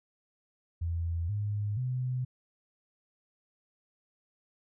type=tone with pitch steps; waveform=sine; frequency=84.2 / 103.7 / 126.9 Hz; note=E2 / G#2 / B2; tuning=+37 / -2 / +47 cents; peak=-29 dBFS; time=0.81-2.25 s; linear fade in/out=10 ms; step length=480 ms; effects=none